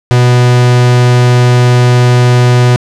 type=tone; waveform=45% pulse; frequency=123.3 Hz; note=B2; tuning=2 cents flat; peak=-4 dBFS; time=0.11-2.76 s; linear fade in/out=0 ms; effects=low-pass 7000 Hz 12 dB/octave